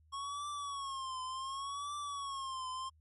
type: tone with vibrato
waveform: square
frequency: 1096 Hz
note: C#6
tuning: 20 cents flat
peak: -39 dBFS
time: 0.12-2.9 s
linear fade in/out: 20 ms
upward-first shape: triangle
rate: 0.68 Hz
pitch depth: 120 cents each way
effects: added 78 Hz sine -63 dBFS peak until 3 s + MP3 48 kbps